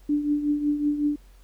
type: tone with tremolo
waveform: sine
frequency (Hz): 293.7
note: D4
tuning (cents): 0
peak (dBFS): -18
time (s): 0.09-1.16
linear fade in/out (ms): 5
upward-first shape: triangle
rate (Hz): 5.4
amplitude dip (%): 70
effects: added 45 Hz sine -48 dBFS peak until 1.43 s + pink hiss -61 dBFS RMS until 1.43 s